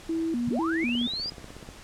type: tone with vibrato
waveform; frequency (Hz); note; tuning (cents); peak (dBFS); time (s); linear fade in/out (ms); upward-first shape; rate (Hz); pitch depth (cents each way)
sine; 280; C#4; +18; -25; 0.09-1.07; 5; square; 2; 270
type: linear sweep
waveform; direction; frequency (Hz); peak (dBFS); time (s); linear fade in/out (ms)
sine; up; 66.2 to 4978; -29; 0.47-1.3; 5
type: click train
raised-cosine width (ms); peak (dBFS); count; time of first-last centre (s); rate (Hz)
2; -29; 15; 0.83-1.689; 16.3
effects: pink hiss -47 dBFS RMS until 1.83 s + low-pass 9000 Hz 12 dB/octave